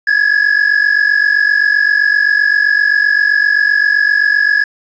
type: tone pair together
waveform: triangle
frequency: 1661.2 / 1708.9 Hz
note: G#6 / G#6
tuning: 0 / +49 cents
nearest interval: unison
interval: 49 cents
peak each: -10 dBFS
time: 0.07-4.64 s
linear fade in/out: 5 ms
effects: resampled to 16000 Hz + 7-bit